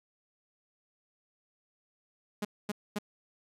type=tone bursts; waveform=sawtooth; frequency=207.7 Hz; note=G#3; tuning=in tune; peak=-27 dBFS; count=3; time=2.42-2.987 s; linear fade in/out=5 ms; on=29 ms; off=240 ms; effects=resampled to 32000 Hz + 11-bit

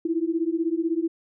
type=beating tone pair; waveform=sine; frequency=322.3 / 338.3 Hz; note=E4 / E4; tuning=-39 / +45 cents; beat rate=16 Hz; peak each=-25 / -25 dBFS; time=0.05-1.08 s; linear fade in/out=5 ms; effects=none

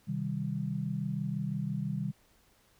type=chord; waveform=sine; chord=C minor; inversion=none; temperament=just; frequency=130.81 / 156.98 / 196.22 Hz; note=C3 / Eb3 / G3; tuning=0 / +16 / +2 cents; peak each=-36 / -35 / -35 dBFS; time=0.07-2.12 s; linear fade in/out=20 ms; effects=pink hiss -66 dBFS RMS until 2.79 s

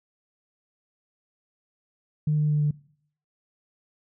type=tone with pitch steps; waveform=sine; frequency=151.5 / 150.37 / 149.24 / 148.13 Hz; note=D#3 / D3 / D3 / D3; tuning=-46 / +41 / +28 / +15 cents; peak=-19 dBFS; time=2.27-2.71 s; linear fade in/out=5 ms; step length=110 ms; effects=noise-tail reverb RT60 0.6 s tail -22 dB re dry + tanh soft clip ceiling -15 dBFS

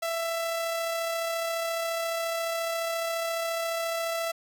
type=tone with amplitude modulation; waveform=sawtooth; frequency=665 Hz; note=E5; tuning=15 cents sharp; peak=-23 dBFS; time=0.02-4.32 s; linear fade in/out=10 ms; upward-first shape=sine; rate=34.4 Hz; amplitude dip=25%; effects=10-bit

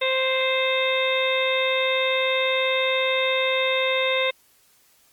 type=harmonic tone with a mistuned harmonic; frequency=523.3 Hz; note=C5; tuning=in tune; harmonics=1 / 2 / 3 / 4 / 5 / 6 / 7; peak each=-23 / -30 / -35 / -26 / -29 / -39 / -27 dBFS; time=0.01-4.31 s; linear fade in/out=10 ms; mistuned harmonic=6; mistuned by=+48 cents; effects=white hiss -59 dBFS RMS until 5.12 s + Opus 32 kbps

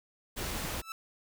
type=noise; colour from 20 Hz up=pink; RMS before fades=-36 dBFS; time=0.36-0.82 s; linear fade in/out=20 ms
type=tone with exponential growth; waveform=sawtooth; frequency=1318.5 Hz; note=E6; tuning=in tune; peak=-31 dBFS; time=0.75-0.92 s; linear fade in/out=1 ms; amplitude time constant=36 ms
effects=none

